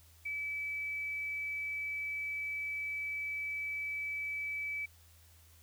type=tone; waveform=sine; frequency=2300 Hz; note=D7; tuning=37 cents flat; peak=-35 dBFS; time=0.25-4.86 s; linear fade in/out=10 ms; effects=added 82 Hz sine -60 dBFS peak until 5.62 s + white hiss -64 dBFS RMS until 5.62 s